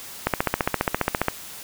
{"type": "click train", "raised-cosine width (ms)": 0.5, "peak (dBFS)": -4, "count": 16, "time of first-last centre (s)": [0.27, 1.284], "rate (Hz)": 14.8, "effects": ["white hiss -39 dBFS RMS until 1.63 s"]}